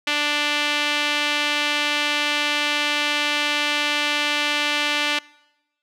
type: tone with band-pass filter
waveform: sawtooth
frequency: 294.3 Hz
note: D4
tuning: 4 cents sharp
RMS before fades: -22 dBFS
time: 0.07-5.19 s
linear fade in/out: 5 ms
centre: 2800 Hz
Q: 1.7
effects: noise-tail reverb RT60 1.0 s tail -24 dB re dry